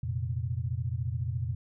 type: chord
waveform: sine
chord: F suspended fourth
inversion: none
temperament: equal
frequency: 87.31 / 116.54 / 130.81 Hz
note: F2 / Bb2 / C3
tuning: 0 / 0 / 0 cents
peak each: -34 / -32 / -35 dBFS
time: 0.03-1.55 s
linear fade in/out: 5 ms
effects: none